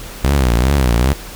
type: tone with vibrato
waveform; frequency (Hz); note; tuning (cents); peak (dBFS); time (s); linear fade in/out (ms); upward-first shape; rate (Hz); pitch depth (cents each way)
sawtooth; 63.9; C2; -40; -7; 0.24-1.13; 0; triangle; 2.5; 230
effects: added 42 Hz sine -33 dBFS peak until 1.35 s + pink hiss -33 dBFS RMS until 1.35 s